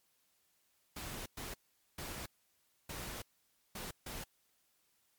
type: noise bursts at uneven times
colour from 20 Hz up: pink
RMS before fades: -44 dBFS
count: 6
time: 0.96-1.26 / 1.37-1.54 / 1.98-2.26 / 2.89-3.22 / 3.75-3.91 / 4.06-4.24 s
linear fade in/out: 5 ms
effects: white hiss -75 dBFS RMS until 5.18 s + MP3 96 kbps